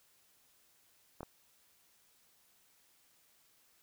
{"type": "clicks", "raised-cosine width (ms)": 1, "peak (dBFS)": -29, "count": 2, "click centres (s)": [1.207, 1.231], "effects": ["white hiss -69 dBFS RMS until 3.82 s"]}